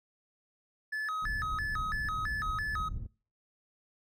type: tone with vibrato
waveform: triangle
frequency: 1480 Hz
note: F#6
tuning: in tune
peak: -30 dBFS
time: 0.92-2.89 s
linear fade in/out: 10 ms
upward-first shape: square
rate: 3 Hz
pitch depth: 270 cents each way
type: low-pass noise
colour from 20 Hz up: pink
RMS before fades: -39 dBFS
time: 1.22-3.07 s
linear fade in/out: 10 ms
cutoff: 110 Hz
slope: 12 dB/octave
effects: noise-tail reverb RT60 0.4 s tail -24 dB re dry